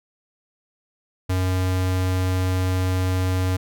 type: tone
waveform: square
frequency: 92.5 Hz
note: F#2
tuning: in tune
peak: -20 dBFS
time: 1.29-3.57 s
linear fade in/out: 10 ms
effects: none